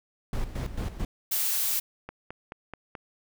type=noise with tremolo; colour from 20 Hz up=brown; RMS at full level=-29 dBFS; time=0.33-1.05 s; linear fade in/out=2 ms; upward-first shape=square; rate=4.5 Hz; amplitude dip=70%
type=noise; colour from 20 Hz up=blue; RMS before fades=-27 dBFS; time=1.31-1.8 s; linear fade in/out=10 ms
type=click train; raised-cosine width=0.5 ms; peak=-23 dBFS; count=5; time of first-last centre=2.09-2.952 s; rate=4.64 Hz
effects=none